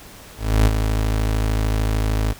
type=tone with ADSR envelope; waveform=30% pulse; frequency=53.3 Hz; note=G#1; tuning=46 cents sharp; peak=-8 dBFS; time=0.37-2.34 s; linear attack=290 ms; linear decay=36 ms; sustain=-7 dB; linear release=30 ms; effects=pink hiss -42 dBFS RMS until 2.39 s